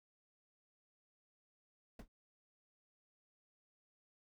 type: noise with exponential decay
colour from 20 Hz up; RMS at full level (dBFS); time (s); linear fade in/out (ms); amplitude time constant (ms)
brown; -38; 1.99-2.08; 5; 19
effects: none